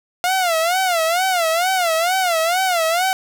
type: tone with vibrato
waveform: sawtooth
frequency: 700 Hz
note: F5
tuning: 4 cents sharp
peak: -12 dBFS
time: 0.24-3.13 s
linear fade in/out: 0 ms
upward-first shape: sine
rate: 2.2 Hz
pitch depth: 150 cents each way
effects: none